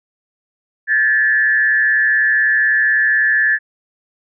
sine tone with frequency modulation, 1732 Hz, A6, 28 cents flat, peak -11 dBFS, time 0.87-3.59 s, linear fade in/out 50 ms, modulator 128 Hz, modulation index 0.7, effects none

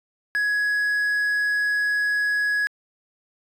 triangle tone with quantisation, 1674 Hz, G#6, 13 cents sharp, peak -18 dBFS, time 0.35-2.67 s, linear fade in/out 0 ms, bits 8, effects resampled to 32000 Hz

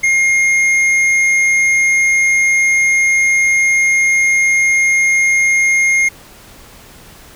sine tone with hard clipping, 2133 Hz, C7, 33 cents sharp, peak -11 dBFS, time 0.03-6.09 s, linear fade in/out 10 ms, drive 7 dB, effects pink hiss -40 dBFS RMS until 7.35 s

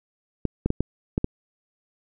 clicks, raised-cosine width 3 ms, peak -9 dBFS, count 6, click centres 0.453 / 0.66 / 0.704 / 0.806 / 1.179 / 1.244 s, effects none

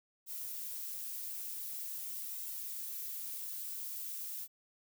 violet noise with flanger, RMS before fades -42 dBFS, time 0.26-4.48 s, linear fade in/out 50 ms, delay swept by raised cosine 1.7 to 6 ms, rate 0.46 Hz, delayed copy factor -0.55, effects none

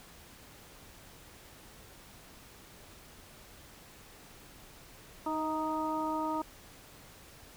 harmonic tone with a mistuned harmonic, 311.1 Hz, D#4, in tune, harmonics 1 / 2 / 3 / 4, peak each -35 / -39 / -34 / -39 dBFS, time 5.26-6.42 s, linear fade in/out 5 ms, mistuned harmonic 2, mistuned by +25 cents, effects pink hiss -54 dBFS RMS until 7.56 s

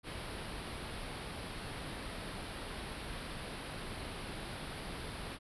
pink band-stop noise, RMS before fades -43 dBFS, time 0.03-5.39 s, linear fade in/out 50 ms, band 4800 to 9600 Hz, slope 48 dB/octave, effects resampled to 24000 Hz

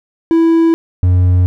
triangle tone pair in turn, 329.6 / 90.33 Hz, E4 / F#2, 0 / -41 cents, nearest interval octave + minor seventh, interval 2241 cents, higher first, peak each -5 dBFS, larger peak neither, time 0.31-0.74 / 1.03-1.46 s, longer neither, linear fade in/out 0 ms, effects none

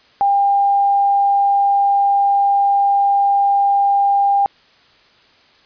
sine tone, 800 Hz, G5, 35 cents sharp, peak -11 dBFS, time 0.21-4.46 s, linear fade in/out 0 ms, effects white hiss -51 dBFS RMS until 5.65 s + resampled to 11025 Hz

